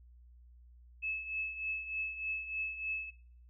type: tone with tremolo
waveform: sine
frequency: 2600 Hz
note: E7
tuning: 24 cents flat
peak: -32 dBFS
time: 1.02-3.11 s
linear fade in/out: 20 ms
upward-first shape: triangle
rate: 3.3 Hz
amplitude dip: 70%
effects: noise-tail reverb RT60 0.6 s tail -19 dB re dry + added 60 Hz sine -55 dBFS peak until 3.49 s